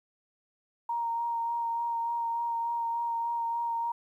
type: tone with vibrato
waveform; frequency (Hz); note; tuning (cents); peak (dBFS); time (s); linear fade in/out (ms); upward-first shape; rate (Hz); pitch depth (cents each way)
sine; 932.3; A#5; 0; -28; 0.89-3.92; 5; sine; 3.4; 15
effects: 11-bit